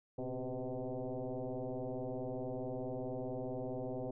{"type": "tone with frequency modulation", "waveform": "sine", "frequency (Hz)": 120.3, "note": "B2", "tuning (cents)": -45, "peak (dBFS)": -37, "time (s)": [0.18, 4.11], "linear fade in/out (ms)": 5, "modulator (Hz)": 128, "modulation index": 4.5, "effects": []}